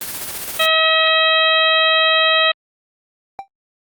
white noise with tremolo, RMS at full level -25 dBFS, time 0.01-0.66 s, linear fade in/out 2 ms, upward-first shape square, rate 15 Hz, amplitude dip 35%
harmonic tone, 640 Hz, D#5, 49 cents sharp, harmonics 1 / 2 / 3 / 4 / 5 / 6, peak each -19 / -19 / -19 / -19 / -19 / -19 dBFS, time 0.59-2.52 s, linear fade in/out 10 ms
triangle tone with exponential decay, 784 Hz, G5, in tune, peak -19 dBFS, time 3.39-3.48 s, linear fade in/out 0 ms, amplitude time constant 18 ms
effects Opus 24 kbps

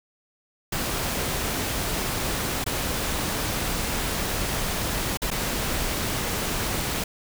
pink noise with dropouts, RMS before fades -27 dBFS, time 0.72-7.04 s, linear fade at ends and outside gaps 5 ms, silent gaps 2.642-2.662 / 5.173-5.218 / 5.305-5.313 s, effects none

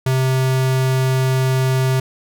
square tone, 130.81 Hz, C3, in tune, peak -15 dBFS, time 0.06-2 s, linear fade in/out 5 ms, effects none

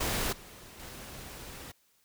pink noise with level steps, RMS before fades -31 / -50 / -45 dBFS, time 0-1.72 s, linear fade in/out 10 ms, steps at 0.32 / 0.79 s, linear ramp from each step 10 ms, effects white hiss -69 dBFS RMS until 2.04 s

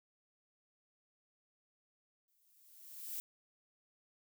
violet noise with exponential growth, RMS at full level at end -40 dBFS, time 2.28-3.2 s, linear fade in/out 0 ms, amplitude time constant 200 ms, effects none

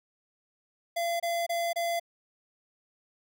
square tone bursts, 682 Hz, F5, 41 cents flat, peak -28 dBFS, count 4, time 0.96-1.998 s, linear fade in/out 10 ms, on 240 ms, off 26 ms, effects none

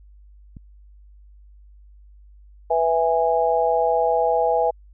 click, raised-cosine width 5 ms, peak -27 dBFS, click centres 0.568 s
sine chord, E major, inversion second, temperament just, 494.4 / 659.3 / 824.1 Hz, B4 / E5 / G#5, +2 / 0 / -14 cents, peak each -21 dBFS, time 2.7-4.71 s, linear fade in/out 10 ms
effects added 50 Hz sine -45 dBFS peak until 4.93 s

